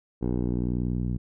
10% pulse tone with low-pass filter sweep, 61 Hz, B1, 21 cents flat, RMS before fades -27 dBFS, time 0.21-1.18 s, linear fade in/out 20 ms, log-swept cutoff 470 to 170 Hz, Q 1.1, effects none

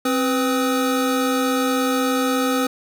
square tone cluster, 264.3 / 498.3 / 1265 Hz, C4 / B4 / D#6, +18 / +15 / +28 cents, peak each -21 / -24 / -26 dBFS, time 0.05-2.67 s, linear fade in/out 5 ms, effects none

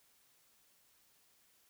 silence, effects white hiss -70 dBFS RMS until 1.69 s

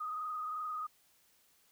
sine tone with frequency modulation, 1244.5 Hz, D#6, in tune, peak -36 dBFS, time 0-0.87 s, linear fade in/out 10 ms, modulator 22.8 Hz, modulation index 1.3, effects white hiss -69 dBFS RMS until 1.71 s

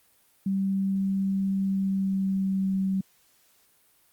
sine tone with pitch glide, 194 to 191.55 Hz, G3 to G3, -18 to -40 cents, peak -23 dBFS, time 0.46-3.01 s, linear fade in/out 5 ms, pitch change -22 cents, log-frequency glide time 1.57-2.89 s, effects white hiss -63 dBFS RMS until 4.12 s + Opus 32 kbps

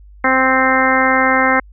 harmonic tone, 261.6 Hz, C4, in tune, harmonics 1 / 2 / 3 / 4 / 5 / 6 / 7 / 8, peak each -19 / -19 / -19 / -19 / -19 / -19 / -19 / -19 dBFS, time 0.24-1.6 s, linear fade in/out 5 ms, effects added 50 Hz sine -38 dBFS peak until 1.72 s

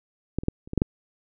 clicks, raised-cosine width 3 ms, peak -11 / -22 / -8 / -30 / -18 / -7 / -7 dBFS, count 7, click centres 0.386 / 0.435 / 0.484 / 0.675 / 0.734 / 0.777 / 0.819 s, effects none

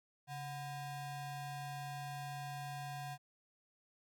square ring-modulated tone, 435.9 Hz, A4, 16 cents flat, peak -40 dBFS, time 0.27-3.18 s, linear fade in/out 50 ms, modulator 297 Hz, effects none

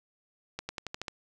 accelerating click train, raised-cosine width 0.2 ms, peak -18 dBFS, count 7, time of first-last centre 0.59-1.082 s, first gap 100 ms, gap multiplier 0.92, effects none

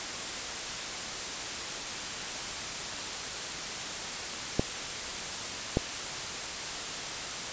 clicks, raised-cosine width 2 ms, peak -10 dBFS, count 2, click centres 4.595 / 5.771 s, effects white hiss -35 dBFS RMS until 7.52 s + resampled to 16000 Hz

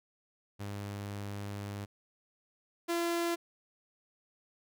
sawtooth tone pair in turn, 101.3 / 340.7 Hz, G#2 / F4, -43 / -43 cents, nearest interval octave + major sixth, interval 2100 cents, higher second, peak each -34 / -26 dBFS, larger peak second, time 0.59-1.86 / 2.88-3.36 s, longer first, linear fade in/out 20 ms, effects none

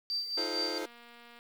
sine tone with tremolo, 4667 Hz, D8, 12 cents flat, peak -29 dBFS, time 0.1-0.78 s, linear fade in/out 0 ms, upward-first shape sine, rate 4.4 Hz, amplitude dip 60%
sawtooth chord, F dominant seventh, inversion third, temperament just, 314.3 / 349.2 / 436.5 / 523.8 Hz, Eb4 / F4 / A4 / C5, +18 / 0 / -14 / +2 cents, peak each -36 dBFS, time 0.37-0.86 s, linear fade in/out 10 ms
click train, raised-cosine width 0.3 ms, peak -38 dBFS, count 136, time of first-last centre 0.82-1.39 s, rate 237 Hz
effects low-pass 8000 Hz 12 dB/octave + 9-bit

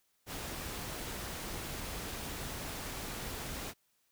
pink noise, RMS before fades -41 dBFS, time 0.26-3.74 s, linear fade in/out 50 ms, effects white hiss -75 dBFS RMS until 4.11 s

